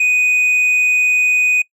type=tone with tanh clipping; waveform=sine; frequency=2489 Hz; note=D#7; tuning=in tune; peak=-12 dBFS; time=0-1.62 s; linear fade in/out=5 ms; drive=4 dB; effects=noise-tail reverb RT60 0.1 s tail -22 dB re dry